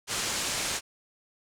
white low-pass noise, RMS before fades -31 dBFS, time 0.07-0.81 s, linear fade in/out 50 ms, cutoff 8600 Hz, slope 24 dB/octave, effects none

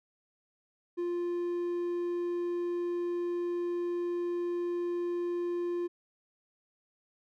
triangle tone, 349.2 Hz, F4, in tune, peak -28 dBFS, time 0.97-5.88 s, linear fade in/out 20 ms, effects none

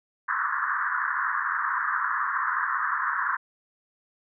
pink band-pass noise, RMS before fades -27 dBFS, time 0.28-3.37 s, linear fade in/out 10 ms, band 1000 to 1800 Hz, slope 96 dB/octave, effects none

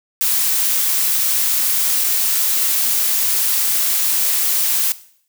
blue noise with dropouts, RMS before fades -17 dBFS, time 0.21-4.92 s, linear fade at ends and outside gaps 0 ms, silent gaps 2.039-2.043 s, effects noise-tail reverb RT60 0.6 s tail -17 dB re dry

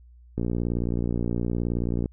click train, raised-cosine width 3 ms, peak -14 dBFS, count 100, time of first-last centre 0.38-2.058 s, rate 59 Hz, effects added 60 Hz sine -48 dBFS peak until 2.12 s

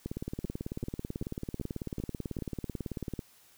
two click trains, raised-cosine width 3 ms, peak -22 / -23 dBFS, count 58 / 6, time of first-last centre 0.06-3.192 / 0.45-2.388 s, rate 18.2 / 2.58 Hz, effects white hiss -61 dBFS RMS until 3.57 s

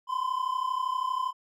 triangle tone pair together, 1009 / 1041.6 Hz, B5 / C6, +37 / -8 cents, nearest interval minor second, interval 55 cents, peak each -28 dBFS, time 0.07-1.33 s, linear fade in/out 50 ms, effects none

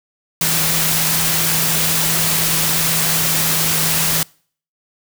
sine tone in noise, 161.5 Hz, E3, 35 cents flat, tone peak -25 dBFS, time 0.41-4.23 s, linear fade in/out 2 ms, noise white, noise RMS -17 dBFS, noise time 0.41-4.23 s, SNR -11 dB, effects noise-tail reverb RT60 0.5 s tail -26 dB re dry

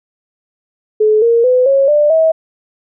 sine tone with pitch steps, 429.2 / 465.4 / 504.5 / 547 / 593.1 / 643.1 Hz, A4 / A#4 / B4 / C#5 / D5 / E5, -43 / -3 / +37 / -23 / +17 / -43 cents, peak -7 dBFS, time 1-2.32 s, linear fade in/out 10 ms, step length 220 ms, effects none

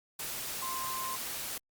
sine tone in noise, 1046.5 Hz, C6, in tune, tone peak -36 dBFS, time 0.62-1.16 s, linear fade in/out 5 ms, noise white, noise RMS -38 dBFS, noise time 0.19-1.58 s, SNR -1 dB, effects Opus 48 kbps

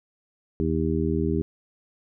harmonic tone, 80.1 Hz, E2, 49 cents flat, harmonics 1 / 2 / 3 / 4 / 5, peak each -28 / -28 / -28 / -28 / -28 dBFS, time 0.6-1.42 s, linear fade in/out 0 ms, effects none

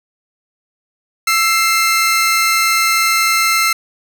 sawtooth tone pair together, 1327.3 / 2107 Hz, E6 / C7, +12 / +12 cents, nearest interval minor sixth, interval 800 cents, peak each -11 dBFS, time 1.27-3.73 s, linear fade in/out 5 ms, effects none

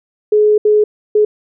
sine tone bursts at uneven times, 422.7 Hz, G#4, 31 cents sharp, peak -7 dBFS, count 3, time 0.32-0.58 / 0.65-0.84 / 1.15-1.25 s, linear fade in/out 5 ms, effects none

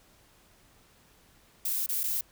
violet noise with dropouts, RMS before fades -30 dBFS, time 1.65-2.21 s, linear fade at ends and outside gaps 5 ms, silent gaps 1.863-1.889 / 2.034-2.038 s, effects pink hiss -61 dBFS RMS until 2.31 s

